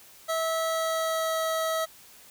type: tone with pitch glide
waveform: 25% pulse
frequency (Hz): 650 to 645.1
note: E5 to E5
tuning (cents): -24 to -38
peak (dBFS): -22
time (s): 0.28-1.86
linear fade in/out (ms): 20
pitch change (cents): -14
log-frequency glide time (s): 0.66-1.4
effects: white hiss -52 dBFS RMS until 2.3 s

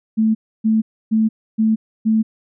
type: tone bursts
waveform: sine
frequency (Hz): 220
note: A3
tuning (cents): 0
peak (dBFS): -12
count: 5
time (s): 0.17-2.23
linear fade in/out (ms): 20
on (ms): 180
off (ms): 290
effects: none

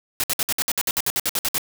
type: noise bursts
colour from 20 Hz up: white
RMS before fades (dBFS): -22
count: 15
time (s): 0.2-1.581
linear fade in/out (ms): 0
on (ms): 37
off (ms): 59
effects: none

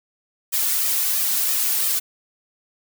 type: noise with flanger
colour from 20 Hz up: blue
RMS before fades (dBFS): -21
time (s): 0.52-2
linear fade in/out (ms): 20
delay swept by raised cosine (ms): 1.6 to 2.8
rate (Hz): 3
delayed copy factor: +0.65
effects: none

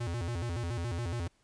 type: tone with vibrato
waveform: square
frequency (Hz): 100.9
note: G#2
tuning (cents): -49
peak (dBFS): -33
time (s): 0-1.28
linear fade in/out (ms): 10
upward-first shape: square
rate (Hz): 7.1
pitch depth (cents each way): 290
effects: pink hiss -70 dBFS RMS until 1.43 s + resampled to 22050 Hz

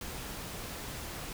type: noise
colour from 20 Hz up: pink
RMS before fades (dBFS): -41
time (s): 0.01-1.33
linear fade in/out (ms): 2
effects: none

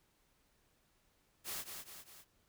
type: noise with echo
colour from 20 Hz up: white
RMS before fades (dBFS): -42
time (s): 1.44-1.65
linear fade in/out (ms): 50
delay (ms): 200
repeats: 3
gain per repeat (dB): -5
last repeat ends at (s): 2.25
effects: pink hiss -74 dBFS RMS until 2.48 s

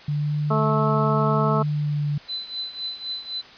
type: tone with vibrato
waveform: sine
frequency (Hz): 146.83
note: D3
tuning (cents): 0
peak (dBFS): -21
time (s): 0.08-2.18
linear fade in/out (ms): 5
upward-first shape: triangle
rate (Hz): 0.77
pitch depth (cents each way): 27
type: harmonic tone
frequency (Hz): 217.6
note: A3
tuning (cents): -19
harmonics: 1 / 2 / 3 / 4 / 5 / 6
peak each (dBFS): -26 / -26 / -27 / -30 / -27 / -26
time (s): 0.5-1.63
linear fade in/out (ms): 10
type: tone with tremolo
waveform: sine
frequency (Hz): 4023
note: B7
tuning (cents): +31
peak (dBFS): -25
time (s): 2.28-3.42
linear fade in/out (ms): 20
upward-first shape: triangle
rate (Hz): 3.9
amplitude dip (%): 85
effects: white hiss -45 dBFS RMS until 3.57 s + resampled to 11025 Hz

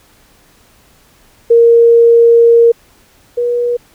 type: tone pair in turn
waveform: sine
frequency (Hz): 466.2 / 481.5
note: A#4 / B4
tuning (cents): 0 / -44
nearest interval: minor second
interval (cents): 56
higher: second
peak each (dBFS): -3 / -11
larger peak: first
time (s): 1.5-2.72 / 3.37-3.77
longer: first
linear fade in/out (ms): 10
effects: pink hiss -48 dBFS RMS until 3.94 s

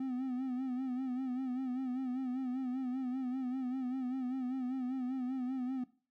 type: tone with vibrato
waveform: triangle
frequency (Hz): 256.4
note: C4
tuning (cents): -35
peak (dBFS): -32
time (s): 0-5.84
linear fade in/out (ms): 5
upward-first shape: sine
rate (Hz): 5.1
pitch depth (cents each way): 66
effects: noise-tail reverb RT60 0.4 s tail -18 dB re dry

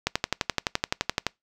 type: click train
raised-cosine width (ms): 0.2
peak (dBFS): -5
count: 15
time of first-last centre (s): 0.07-1.267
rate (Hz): 11.7
effects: noise-tail reverb RT60 0.2 s tail -26 dB re dry

